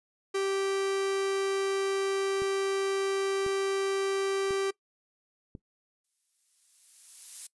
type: tone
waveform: 45% pulse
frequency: 390.2 Hz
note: G4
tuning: 8 cents flat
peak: -27 dBFS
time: 0.34-4.71 s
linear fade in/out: 10 ms
type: click train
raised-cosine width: 3 ms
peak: -29 dBFS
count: 4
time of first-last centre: 2.42-5.552 s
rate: 0.958 Hz
type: noise with exponential growth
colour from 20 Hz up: violet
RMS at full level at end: -35 dBFS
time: 6.04-7.47 s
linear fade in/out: 5 ms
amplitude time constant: 310 ms
effects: noise-tail reverb RT60 0.1 s tail -21 dB re dry + resampled to 24000 Hz